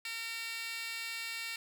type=tone with high-pass filter; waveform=15% pulse; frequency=457.3 Hz; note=A#4; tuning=33 cents flat; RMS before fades=-40 dBFS; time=0.05-1.56 s; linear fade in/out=2 ms; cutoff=2700 Hz; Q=5.3; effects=none